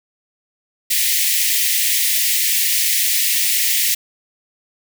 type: high-pass noise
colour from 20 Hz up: white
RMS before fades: -17 dBFS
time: 0.9-3.95 s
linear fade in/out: 10 ms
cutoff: 1800 Hz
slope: 96 dB/octave
effects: none

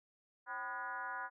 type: tone with frequency modulation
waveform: sine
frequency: 1224 Hz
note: D#6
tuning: 29 cents flat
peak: -39 dBFS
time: 0.46-1.3 s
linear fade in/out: 50 ms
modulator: 228 Hz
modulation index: 1.9
effects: none

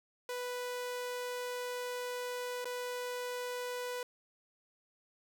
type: tone with dropouts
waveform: sawtooth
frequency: 493.9 Hz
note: B4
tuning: in tune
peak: -33 dBFS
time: 0.29-4.03 s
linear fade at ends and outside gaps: 2 ms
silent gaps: 2.645-2.654 s
effects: 12-bit

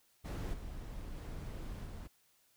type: noise with level steps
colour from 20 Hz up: brown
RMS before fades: -38 / -45 / -43 / -45 dBFS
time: 0.24-2.08 s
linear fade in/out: 20 ms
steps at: 0.53 / 1.16 / 1.85 s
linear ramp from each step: 10 ms
effects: white hiss -71 dBFS RMS until 2.56 s

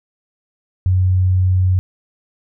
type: tone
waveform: sine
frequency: 92.4 Hz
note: F#2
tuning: 2 cents flat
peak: -11 dBFS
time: 0.86-1.79 s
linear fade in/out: 0 ms
effects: none

